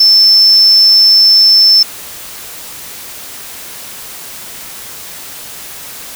sine tone, 5300 Hz, E8, 9 cents sharp, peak -3 dBFS, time 0-1.83 s, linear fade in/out 5 ms, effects white hiss -28 dBFS RMS until 6.15 s

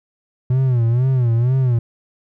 triangle tone with vibrato, 123.47 Hz, B2, in tune, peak -11 dBFS, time 0.5-1.79 s, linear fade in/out 5 ms, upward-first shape sine, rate 2.1 Hz, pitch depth 130 cents each way, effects none

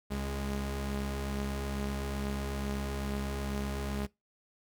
sawtooth tone pair together, 68 / 206.3 Hz, C#2 / G#3, -33 / -11 cents, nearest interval octave + perfect fifth, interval 1922 cents, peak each -31 / -33 dBFS, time 0.1-4.07 s, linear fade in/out 20 ms, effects noise-tail reverb RT60 0.2 s tail -22 dB re dry

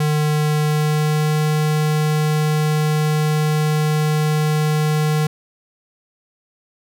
square tone with pitch glide, 151.4 to 152.81 Hz, D#3 to D#3, -47 to -31 cents, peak -16 dBFS, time 0-5.27 s, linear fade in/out 5 ms, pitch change +16 cents, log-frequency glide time 0.65-1.34 s, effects none

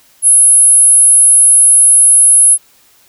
sine tone, 10610 Hz, E9, 10 cents sharp, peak -3 dBFS, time 0.22-2.58 s, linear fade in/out 50 ms, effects white hiss -48 dBFS RMS until 3.08 s

